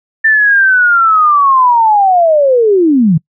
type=linear sweep; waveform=sine; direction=down; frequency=1790 to 146.83 Hz; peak=-5 dBFS; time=0.24-3.18 s; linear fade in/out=10 ms; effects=noise-tail reverb RT60 0.1 s tail -25 dB re dry